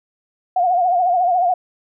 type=tone with vibrato; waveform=sine; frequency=718 Hz; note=F5; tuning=48 cents sharp; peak=-13 dBFS; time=0.56-1.54 s; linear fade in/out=5 ms; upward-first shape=triangle; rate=14 Hz; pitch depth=96 cents each way; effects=none